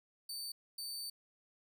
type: tone bursts at uneven times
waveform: sawtooth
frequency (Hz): 4567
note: D8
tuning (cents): -49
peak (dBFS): -38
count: 2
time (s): 0.29-0.52 / 0.78-1.1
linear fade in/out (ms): 5
effects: none